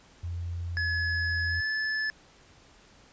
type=tone; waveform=sine; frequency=86.3 Hz; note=F2; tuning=20 cents flat; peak=-31 dBFS; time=0.23-1.61 s; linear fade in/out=10 ms
type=tone with pitch glide; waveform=square; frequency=1700 to 1734.7 Hz; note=G#6 to A6; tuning=+40 to -25 cents; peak=-28 dBFS; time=0.77-2.1 s; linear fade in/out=0 ms; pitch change=+35 cents; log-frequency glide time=1.47-1.63 s
effects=pink hiss -57 dBFS RMS until 3.12 s + resampled to 16000 Hz